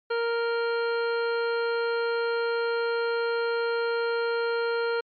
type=harmonic tone with a mistuned harmonic; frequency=466.2 Hz; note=A#4; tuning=in tune; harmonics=1 / 2 / 3 / 4 / 5 / 6 / 7 / 9; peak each=-25 / -35 / -31 / -45 / -43 / -46 / -46 / -42 dBFS; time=0.1-5.01 s; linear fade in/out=10 ms; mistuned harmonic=7; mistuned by=-40 cents; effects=MP3 64 kbps